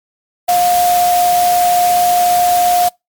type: tone in noise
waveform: sine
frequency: 710 Hz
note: F5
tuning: 28 cents sharp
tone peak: -9 dBFS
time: 0.48-2.89 s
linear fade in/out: 10 ms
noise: white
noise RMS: -21 dBFS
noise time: 0.48-2.89 s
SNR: +9 dB
effects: noise-tail reverb RT60 0.2 s tail -26 dB re dry + MP3 96 kbps